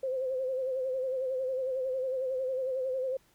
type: tone with vibrato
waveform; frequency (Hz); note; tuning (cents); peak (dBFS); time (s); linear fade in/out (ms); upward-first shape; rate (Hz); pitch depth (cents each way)
sine; 520; C5; -11; -29; 0.03-3.17; 5; sine; 11; 53
effects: pink hiss -66 dBFS RMS until 3.34 s